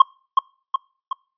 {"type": "tone with echo", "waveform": "triangle", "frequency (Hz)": 1070, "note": "C6", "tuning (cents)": 38, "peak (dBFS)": -3, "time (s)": [0, 0.02], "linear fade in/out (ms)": 5, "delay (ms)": 370, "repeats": 3, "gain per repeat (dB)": -5, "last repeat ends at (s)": 1.13, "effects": ["noise-tail reverb RT60 0.4 s tail -25 dB re dry", "resampled to 11025 Hz"]}